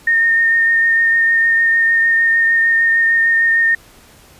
sine tone with vibrato, 1831 Hz, A#6, 32 cents flat, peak -10 dBFS, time 0.07-3.75 s, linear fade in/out 5 ms, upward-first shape sine, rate 6.6 Hz, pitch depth 14 cents each way, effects pink hiss -45 dBFS RMS until 4.39 s + resampled to 32000 Hz

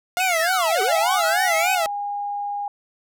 sawtooth tone with vibrato, 698.5 Hz, F5, in tune, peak -16 dBFS, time 0.17-1.86 s, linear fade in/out 0 ms, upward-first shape sine, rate 3.4 Hz, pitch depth 140 cents each way
square linear two-way sweep, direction down then up, 2593 to 381.9 to 2593 Hz, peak -23 dBFS, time 0.2-1.75 s, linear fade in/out 2 ms, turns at 0.82 s
sine tone, 815 Hz, G#5, 33 cents flat, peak -24 dBFS, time 0.88-2.68 s, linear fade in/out 2 ms
effects none

